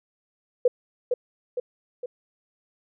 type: tone with echo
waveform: sine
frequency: 493.9 Hz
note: B4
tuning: in tune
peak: -14 dBFS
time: 0.65-0.68 s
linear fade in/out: 5 ms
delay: 460 ms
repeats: 3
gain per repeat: -5 dB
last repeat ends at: 2.06 s
effects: none